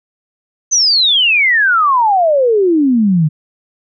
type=exponential sweep; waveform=sine; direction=down; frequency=6272 to 146.83 Hz; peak=-8 dBFS; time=0.71-3.29 s; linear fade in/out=20 ms; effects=none